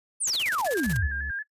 sine exponential sweep, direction down, 10000 to 64.1 Hz, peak -24 dBFS, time 0.2-1.08 s, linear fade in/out 20 ms
white noise with tremolo, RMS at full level -35 dBFS, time 0.27-0.97 s, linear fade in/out 5 ms, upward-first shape square, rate 16 Hz, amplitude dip 80%
sine tone with vibrato, 1661.2 Hz, G#6, in tune, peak -29 dBFS, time 0.66-1.43 s, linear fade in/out 10 ms, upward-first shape square, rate 5.5 Hz, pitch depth 57 cents each way
triangle tone, 70 Hz, C#2, 18 cents sharp, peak -31 dBFS, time 0.86-1.31 s, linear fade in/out 5 ms
effects noise-tail reverb RT60 0.1 s tail -20 dB re dry + resampled to 32000 Hz

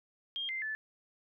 sine tone with pitch steps, 3218 / 2085 / 1744 Hz, G7 / C7 / A6, +45 / -7 / -16 cents, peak -34 dBFS, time 0.36-0.75 s, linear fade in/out 0 ms, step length 130 ms, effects none

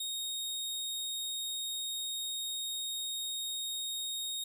sawtooth tone, 3728 Hz, A#7, 1 cent flat, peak -32 dBFS, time 0-4.44 s, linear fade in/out 5 ms, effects none

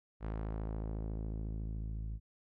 sawtooth tone with low-pass filter sweep, 54 Hz, A1, 32 cents flat, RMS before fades -39 dBFS, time 0.2-2.2 s, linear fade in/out 50 ms, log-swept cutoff 1700 to 120 Hz, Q 0.72, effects none

